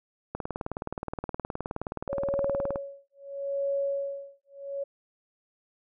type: click train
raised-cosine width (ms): 1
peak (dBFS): -18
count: 47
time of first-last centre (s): 0.35-2.758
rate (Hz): 19.1
type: tone with tremolo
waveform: sine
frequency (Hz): 557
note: C#5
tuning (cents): +8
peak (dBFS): -25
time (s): 2.09-4.84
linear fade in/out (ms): 10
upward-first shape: sine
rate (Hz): 0.75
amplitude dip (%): 100
effects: none